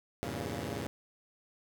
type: chord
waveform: 10% pulse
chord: E diminished seventh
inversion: none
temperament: equal with one note detuned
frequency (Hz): 82.41 / 99.83 / 116.54 / 138.59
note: E2 / G2 / Bb2 / Db3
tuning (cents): 0 / +32 / 0 / 0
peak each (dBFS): -33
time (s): 0.23-0.87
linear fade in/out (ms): 0
effects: none